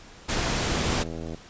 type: noise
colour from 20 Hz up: pink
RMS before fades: -26 dBFS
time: 0.28-1.04 s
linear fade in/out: 20 ms
type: click train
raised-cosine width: 2 ms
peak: -22 dBFS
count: 61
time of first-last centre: 0.61-1.346 s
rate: 81.5 Hz
effects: pink hiss -48 dBFS RMS until 1.49 s + resampled to 16000 Hz